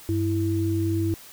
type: tone pair together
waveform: sine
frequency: 98.06 / 329.6 Hz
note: G2 / E4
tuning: +1 / 0 cents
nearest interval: octave + major sixth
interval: 2099 cents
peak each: -24 dBFS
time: 0.09-1.14 s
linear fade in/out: 0 ms
effects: white hiss -46 dBFS RMS until 1.32 s